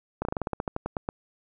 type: slowing click train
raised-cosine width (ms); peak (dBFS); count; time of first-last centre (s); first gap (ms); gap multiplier
1; -14; 14; 0.22-1.089; 31; 1.12
effects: none